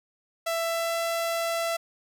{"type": "tone with pitch glide", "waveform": "sawtooth", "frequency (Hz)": [665, 669.2], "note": ["E5", "E5"], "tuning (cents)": [15, 26], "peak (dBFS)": -22, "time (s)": [0.46, 1.77], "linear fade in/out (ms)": 10, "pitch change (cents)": 11, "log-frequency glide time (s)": [0.64, 0.98], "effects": []}